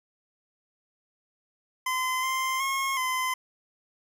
25% pulse tone with pitch steps, 1027 / 1045 / 1082 / 1027 Hz, C6 / C6 / C#6 / C6, -33 / -2 / -42 / -33 cents, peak -22 dBFS, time 1.86-3.34 s, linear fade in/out 5 ms, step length 370 ms, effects none

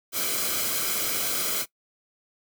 white noise with comb filter, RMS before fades -27 dBFS, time 0.12-1.66 s, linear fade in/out 50 ms, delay 1.1 ms, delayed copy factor -0.7, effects noise-tail reverb RT60 0.1 s tail -20 dB re dry

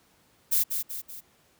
violet noise with echo, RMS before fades -23 dBFS, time 0.51-0.64 s, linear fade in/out 20 ms, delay 190 ms, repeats 3, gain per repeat -6 dB, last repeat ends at 1.21 s, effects pink hiss -63 dBFS RMS until 1.59 s + high-pass 80 Hz 12 dB/octave

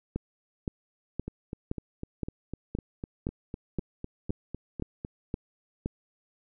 two click trains, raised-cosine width 3 ms, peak -17 / -22 dBFS, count 12 / 16, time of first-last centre 0.16-5.859 / 1.28-5.049 s, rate 1.93 / 3.98 Hz, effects none

